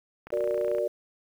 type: click train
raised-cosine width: 0.5 ms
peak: -27 dBFS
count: 16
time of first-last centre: 0.27-0.784 s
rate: 29.2 Hz
type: chord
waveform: sine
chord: Gb augmented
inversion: none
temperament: equal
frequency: 370 / 466.2 / 587.3 Hz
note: Gb4 / Bb4 / D5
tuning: 0 / 0 / 0 cents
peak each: -31 / -30 / -27 dBFS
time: 0.32-0.88 s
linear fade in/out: 10 ms
effects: 9-bit